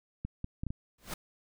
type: clicks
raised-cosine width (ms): 5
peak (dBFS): -23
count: 5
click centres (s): 0.25 / 0.444 / 0.635 / 0.667 / 0.705
type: noise with exponential growth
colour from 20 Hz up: pink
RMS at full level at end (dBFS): -33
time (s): 0.98-1.14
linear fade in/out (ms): 5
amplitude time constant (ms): 34
effects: none